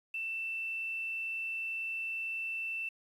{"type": "tone with quantisation", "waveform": "sine", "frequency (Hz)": 2669, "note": "E7", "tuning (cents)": 21, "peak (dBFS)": -34, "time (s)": [0.14, 2.89], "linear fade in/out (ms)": 5, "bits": 10, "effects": ["resampled to 32000 Hz"]}